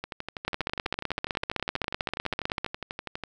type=two click trains; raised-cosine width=0.3 ms; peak=-11 / -17 dBFS; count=35 / 40; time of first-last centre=0.48-2.646 / 0.04-3.237 s; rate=15.7 / 12.2 Hz; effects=none